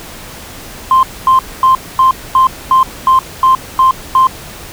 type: tone bursts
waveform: sine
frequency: 1046.5 Hz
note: C6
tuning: in tune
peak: -3 dBFS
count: 10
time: 0.91-4.27 s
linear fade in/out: 2 ms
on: 120 ms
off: 240 ms
effects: tanh soft clip ceiling -1 dBFS + pink hiss -30 dBFS RMS until 4.72 s